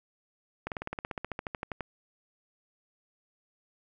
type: slowing click train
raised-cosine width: 0.5 ms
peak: -19 dBFS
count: 18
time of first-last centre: 0.67-1.807 s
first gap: 48 ms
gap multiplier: 1.04
effects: none